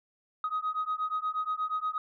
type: beating tone pair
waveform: sine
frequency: 1252 / 1260.4 Hz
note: D#6 / D#6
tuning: +10 / +22 cents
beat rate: 8.4 Hz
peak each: -31 dBFS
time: 0.44-1.98 s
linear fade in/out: 2 ms
effects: tanh soft clip ceiling -24 dBFS